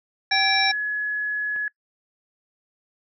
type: tone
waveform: sine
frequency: 1693 Hz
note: G#6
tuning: 33 cents sharp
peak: -23 dBFS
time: 0.31-1.68 s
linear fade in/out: 2 ms
type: harmonic tone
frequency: 779 Hz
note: G5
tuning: 11 cents flat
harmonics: 1 / 3 / 5 / 7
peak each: -24 / -24 / -24 / -24 dBFS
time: 0.31-0.72 s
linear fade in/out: 10 ms
type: click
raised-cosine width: 0.5 ms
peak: -28 dBFS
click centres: 1.562 s
effects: noise-tail reverb RT60 0.1 s tail -25 dB re dry